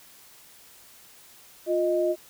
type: tone pair together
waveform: sine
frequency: 352.3 / 622.3 Hz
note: F4 / D#5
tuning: +15 / 0 cents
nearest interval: minor seventh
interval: 985 cents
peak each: -24 dBFS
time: 1.66-2.16 s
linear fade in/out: 50 ms
effects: white hiss -52 dBFS RMS until 2.29 s